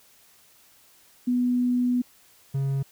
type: tone pair in turn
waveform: sine / triangle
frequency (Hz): 246.9 / 136.86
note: B3 / C#3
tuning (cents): 0 / -22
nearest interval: minor seventh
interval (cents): 1022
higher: first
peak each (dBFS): -20 / -21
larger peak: first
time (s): 1.27-2.02 / 2.54-2.83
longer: first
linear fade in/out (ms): 10
effects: white hiss -57 dBFS RMS until 2.91 s